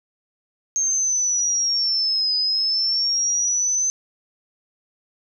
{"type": "linear two-way sweep", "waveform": "sine", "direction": "down then up", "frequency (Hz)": [6420, 4978, 6180], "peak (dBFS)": -18, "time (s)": [0.76, 3.9], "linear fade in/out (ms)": 0, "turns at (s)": 2.36, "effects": []}